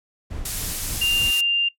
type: noise with tremolo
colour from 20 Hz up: brown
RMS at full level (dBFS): -29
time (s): 0.3-1.31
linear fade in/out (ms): 10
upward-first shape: triangle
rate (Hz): 3.5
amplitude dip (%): 65
type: noise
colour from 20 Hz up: blue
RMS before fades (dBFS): -25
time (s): 0.45-1.41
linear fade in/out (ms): 5
type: tone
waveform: sine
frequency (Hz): 2794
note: F7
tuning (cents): 0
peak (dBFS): -17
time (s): 1.01-1.69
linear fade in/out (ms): 10
effects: noise-tail reverb RT60 0.1 s tail -19 dB re dry + low-pass 12000 Hz 12 dB/octave